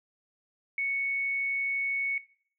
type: tone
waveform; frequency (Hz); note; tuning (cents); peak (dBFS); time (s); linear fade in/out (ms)
sine; 2217; C#7; 0; -27; 0.78-2.18; 2
effects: noise-tail reverb RT60 0.5 s tail -18 dB re dry